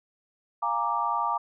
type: chord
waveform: sine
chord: Bb dominant seventh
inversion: second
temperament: equal with one note detuned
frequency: 698.5 / 822.5 / 932.3 / 1174.7 Hz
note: F5 / Ab5 / Bb5 / D6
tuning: 0 / -17 / 0 / 0 cents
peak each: -34 / -32 / -28 / -28 dBFS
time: 0.62-1.38 s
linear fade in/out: 10 ms
effects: none